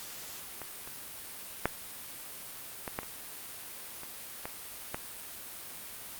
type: clicks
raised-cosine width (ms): 0.5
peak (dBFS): -25 / -29 / -10 / -20 / -17 / -28 / -28 / -21 / -18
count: 9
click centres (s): 0.617 / 0.875 / 1.656 / 2.878 / 2.989 / 3.032 / 4.034 / 4.455 / 4.945
effects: white hiss -44 dBFS RMS until 6.19 s + Opus 48 kbps